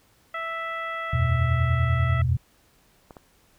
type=harmonic tone; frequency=659 Hz; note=E5; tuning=1 cent flat; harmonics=1 / 2 / 3 / 4 / 5; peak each=-36 / -31 / -33 / -43 / -46 dBFS; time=0.34-2.22 s; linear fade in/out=5 ms
type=chord; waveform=sine; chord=E suspended second; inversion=none; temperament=equal; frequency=82.41 / 92.5 / 123.47 Hz; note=E2 / F#2 / B2; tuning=0 / 0 / 0 cents; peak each=-24 / -27 / -22 dBFS; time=1.13-2.37 s; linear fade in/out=5 ms
type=clicks; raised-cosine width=1 ms; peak=-28 dBFS; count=2; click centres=3.108 / 3.168 s
effects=pink hiss -61 dBFS RMS until 3.58 s